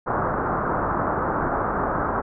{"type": "low-pass noise", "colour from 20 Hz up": "white", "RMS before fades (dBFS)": -24, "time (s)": [0.06, 2.22], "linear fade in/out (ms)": 20, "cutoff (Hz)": 1400, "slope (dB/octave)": 48, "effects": []}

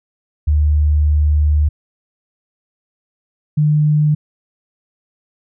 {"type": "tone pair in turn", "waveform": "sine", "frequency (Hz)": [75, 150.61], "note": ["D2", "D3"], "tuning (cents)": [37, 44], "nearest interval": "octave", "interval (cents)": 1207, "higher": "second", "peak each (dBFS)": -10, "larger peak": "neither", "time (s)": [[0.47, 1.69], [3.57, 4.15]], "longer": "first", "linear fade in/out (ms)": 10, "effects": []}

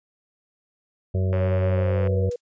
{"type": "harmonic tone", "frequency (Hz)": 93.9, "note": "F#2", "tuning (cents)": 26, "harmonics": [1, 2, 4, 5, 6, 7], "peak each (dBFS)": [-20, -31, -33, -36, -36, -41], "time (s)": [1.14, 2.3], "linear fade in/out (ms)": 10}
{"type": "click train", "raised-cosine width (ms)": 0.5, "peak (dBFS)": -20, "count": 72, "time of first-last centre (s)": [1.33, 2.073], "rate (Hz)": 95.6}
{"type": "tone with pitch glide", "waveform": "sine", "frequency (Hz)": [554.4, 485.4], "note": ["C#5", "B4"], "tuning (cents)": [0, -30], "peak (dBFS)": -26, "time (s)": [1.33, 2.36], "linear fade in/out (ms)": 5, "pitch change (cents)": -230, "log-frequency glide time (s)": [1.68, 2.2]}
{"type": "noise with exponential decay", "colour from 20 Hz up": "blue", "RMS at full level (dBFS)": -35, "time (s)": [2.31, 2.41], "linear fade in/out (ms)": 5, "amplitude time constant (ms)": 20}
{"effects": ["resampled to 16000 Hz"]}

